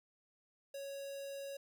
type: tone with notch filter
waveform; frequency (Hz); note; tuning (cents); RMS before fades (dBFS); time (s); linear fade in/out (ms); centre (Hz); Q
square; 554.4; C#5; 0; -45; 0.74-1.57; 5; 1400; 1.1
effects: none